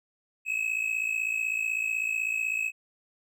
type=tone pair together; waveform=triangle; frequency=2541 / 2597 Hz; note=D#7 / E7; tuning=+36 / -26 cents; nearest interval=unison; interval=38 cents; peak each=-28 dBFS; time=0.45-2.72 s; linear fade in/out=50 ms; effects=none